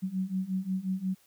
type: beating tone pair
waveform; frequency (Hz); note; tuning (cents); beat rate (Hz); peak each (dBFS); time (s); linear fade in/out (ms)
sine; 185 / 190.6; F#3 / G3; 0 / -48; 5.6; -33 / -31; 0.02-1.15; 20
effects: white hiss -64 dBFS RMS until 1.26 s